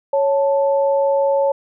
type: tone pair together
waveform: sine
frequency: 554.4 / 880 Hz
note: C#5 / A5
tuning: 0 / 0 cents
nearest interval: minor sixth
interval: 800 cents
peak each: -14 / -22 dBFS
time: 0.13-1.52 s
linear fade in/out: 5 ms
effects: none